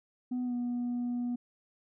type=tone with pitch glide; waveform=sine; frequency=249.2 to 243.1 Hz; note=B3 to B3; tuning=+16 to -27 cents; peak=-28 dBFS; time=0.31-1.36 s; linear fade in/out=10 ms; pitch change=-43 cents; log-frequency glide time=0.44-0.54 s; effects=tanh soft clip ceiling -29 dBFS